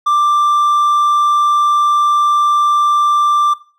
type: tone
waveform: triangle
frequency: 1180 Hz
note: D6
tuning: 8 cents sharp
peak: -8 dBFS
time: 0.06-3.54 s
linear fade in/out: 10 ms
effects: noise-tail reverb RT60 0.4 s tail -17 dB re dry